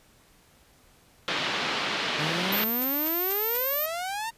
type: band-pass noise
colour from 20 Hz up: white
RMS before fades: -29 dBFS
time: 1.28-2.64 s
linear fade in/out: 0 ms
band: 140 to 3900 Hz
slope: 24 dB/octave
type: exponential sweep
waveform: sawtooth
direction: up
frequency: 145.8 to 932.3 Hz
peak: -26 dBFS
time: 2.18-4.31 s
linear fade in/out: 20 ms
type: tone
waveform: sine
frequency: 13320 Hz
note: G#9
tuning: 4 cents sharp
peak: -25 dBFS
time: 2.52-3.86 s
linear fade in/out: 5 ms
type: noise bursts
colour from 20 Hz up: white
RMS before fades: -38 dBFS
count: 5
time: 2.57-3.575 s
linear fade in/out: 5 ms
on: 33 ms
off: 210 ms
effects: pink hiss -59 dBFS RMS until 4.37 s + resampled to 32000 Hz